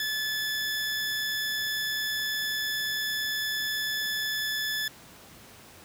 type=tone; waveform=20% pulse; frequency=1731 Hz; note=A6; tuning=29 cents flat; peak=-23 dBFS; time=0-4.88 s; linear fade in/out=2 ms; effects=pink hiss -50 dBFS RMS until 5.84 s + high-pass 80 Hz 12 dB/octave